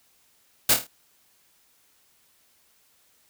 white noise with echo, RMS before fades -18 dBFS, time 0.69-0.74 s, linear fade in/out 5 ms, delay 26 ms, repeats 5, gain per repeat -6 dB, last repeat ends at 0.87 s, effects white hiss -63 dBFS RMS until 3.29 s

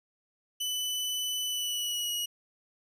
sawtooth tone with pitch glide, 2993 to 2903 Hz, F#7 to F#7, +19 to -34 cents, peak -27 dBFS, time 0.6-2.26 s, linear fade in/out 10 ms, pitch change -53 cents, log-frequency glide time 1.46-2.13 s, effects none

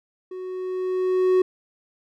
triangle tone with level ramp, 370 Hz, F#4, in tune, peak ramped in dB -30 to -12 dBFS, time 0.31-1.42 s, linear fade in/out 5 ms, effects none

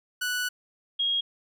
sawtooth / sine tone pair in turn, 1480 / 3272 Hz, F#6 / G#7, 0 / -26 cents, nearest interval octave + major second, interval 1374 cents, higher second, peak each -23 dBFS, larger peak neither, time 0.21-0.49 / 0.99-1.21 s, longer first, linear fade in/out 10 ms, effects none

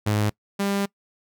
sawtooth tone pair in turn, 105.3 / 199.26 Hz, G#2 / G3, +24 / +29 cents, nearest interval major seventh, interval 1105 cents, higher second, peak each -16 / -18 dBFS, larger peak first, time 0.06-0.3 / 0.59-0.86 s, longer second, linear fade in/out 10 ms, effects noise-tail reverb RT60 0.1 s tail -24 dB re dry

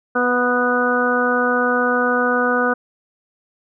harmonic tone with a mistuned harmonic, 246.9 Hz, B3, in tune, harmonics 1 / 2 / 3 / 4 / 5 / 6, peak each -22 / -20 / -25 / -28 / -22 / -20 dBFS, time 0.15-2.74 s, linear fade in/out 10 ms, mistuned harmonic 3, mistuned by -16 cents, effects none

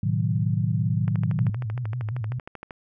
sine chord, A diminished seventh, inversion none, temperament equal with one note detuned, 110 / 127.97 / 155.56 / 185 Hz, A2 / C3 / Eb3 / Gb3, 0 / -38 / 0 / 0 cents, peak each -24 / -28 / -26 / -29 dBFS, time 0.03-1.5 s, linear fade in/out 5 ms
click train, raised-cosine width 0.5 ms, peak -22 dBFS, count 22, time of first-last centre 1.08-2.708 s, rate 12.9 Hz
sine tone with vibrato, 115.6 Hz, A#2, 14 cents flat, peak -26 dBFS, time 1.19-2.39 s, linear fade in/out 5 ms, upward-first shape square, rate 5.4 Hz, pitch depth 130 cents each way
effects none

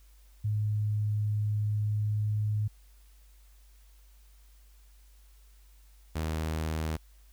sine / sawtooth tone pair in turn, 105.5 / 79.04 Hz, G#2 / D#2, +28 / +28 cents, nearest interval perfect fourth, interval 500 cents, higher first, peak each -26 / -26 dBFS, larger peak neither, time 0.44-2.68 / 6.15-6.97 s, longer first, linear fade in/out 10 ms, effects added 50 Hz sine -54 dBFS peak until 7.32 s + white hiss -66 dBFS RMS until 7.32 s

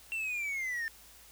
triangle linear sweep, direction down, 2725 to 1777 Hz, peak -31 dBFS, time 0.12-0.88 s, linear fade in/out 0 ms, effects added 56 Hz sine -63 dBFS peak until 1.31 s + white hiss -56 dBFS RMS until 1.31 s

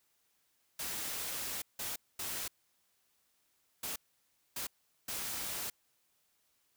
white noise bursts at uneven times, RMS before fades -39 dBFS, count 6, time 0.79-1.62 / 1.79-1.96 / 2.19-2.48 / 3.83-3.96 / 4.56-4.67 / 5.08-5.7 s, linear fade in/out 5 ms, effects white hiss -75 dBFS RMS until 6.76 s

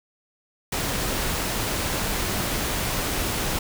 pink noise, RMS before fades -26 dBFS, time 0.72-3.59 s, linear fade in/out 5 ms, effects none

